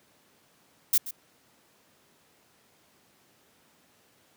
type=noise with echo; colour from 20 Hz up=violet; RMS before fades=-21 dBFS; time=0.93-0.98 s; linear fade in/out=5 ms; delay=130 ms; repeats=1; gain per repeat=-15 dB; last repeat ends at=1.11 s; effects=pink hiss -63 dBFS RMS until 4.36 s + high-pass 150 Hz 12 dB/octave